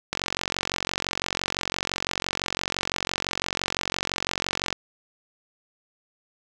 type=click train; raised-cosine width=0.2 ms; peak=-7 dBFS; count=212; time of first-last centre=0.13-4.727 s; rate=45.9 Hz; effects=none